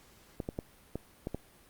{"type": "clicks", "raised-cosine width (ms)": 2, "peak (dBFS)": -21, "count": 6, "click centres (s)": [0.402, 0.489, 0.589, 0.956, 1.271, 1.346], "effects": ["pink hiss -60 dBFS RMS until 1.69 s", "Opus 48 kbps"]}